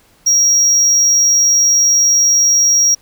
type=tone; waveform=triangle; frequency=5650 Hz; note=F8; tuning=19 cents sharp; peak=-7 dBFS; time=0.26-2.95 s; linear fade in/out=10 ms; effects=pink hiss -51 dBFS RMS until 3.01 s